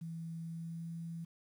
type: tone with pitch glide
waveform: sine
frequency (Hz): 164.81 to 166.63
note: E3 to E3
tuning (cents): 0 to +19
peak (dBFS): -40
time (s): 0.01-1.25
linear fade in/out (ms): 10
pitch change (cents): +19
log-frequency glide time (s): 0.38-0.91
effects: 11-bit